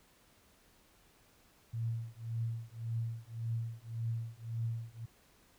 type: tone with tremolo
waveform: sine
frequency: 114.8 Hz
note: A#2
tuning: 26 cents flat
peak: -31 dBFS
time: 1.73-5.06 s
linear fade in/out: 10 ms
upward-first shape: triangle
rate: 1.8 Hz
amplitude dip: 100%
effects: pink hiss -66 dBFS RMS until 5.58 s